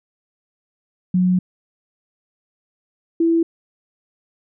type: tone pair in turn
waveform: sine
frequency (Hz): 182.3 / 331.8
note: F#3 / E4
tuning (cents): -25 / +11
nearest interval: minor seventh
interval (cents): 1036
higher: second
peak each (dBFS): -13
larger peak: neither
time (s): 1.14-1.39 / 3.2-3.43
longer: first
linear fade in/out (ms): 5
effects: none